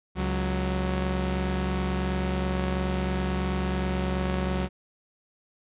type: tone pair together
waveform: sawtooth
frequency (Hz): 69.3 / 185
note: C#2 / F#3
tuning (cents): 0 / 0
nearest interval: octave + perfect fourth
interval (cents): 1700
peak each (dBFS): -24 / -24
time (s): 0.15-4.69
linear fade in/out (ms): 50
effects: resampled to 8000 Hz